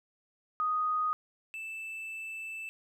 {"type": "tone pair in turn", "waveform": ["sine", "triangle"], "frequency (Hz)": [1244.5, 2642], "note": ["D#6", "E7"], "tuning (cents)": [0, 3], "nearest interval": "octave + minor second", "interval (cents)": 1303, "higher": "second", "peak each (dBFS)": [-27, -36], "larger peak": "first", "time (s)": [[0.6, 1.13], [1.54, 2.69]], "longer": "second", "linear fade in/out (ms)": 0, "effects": []}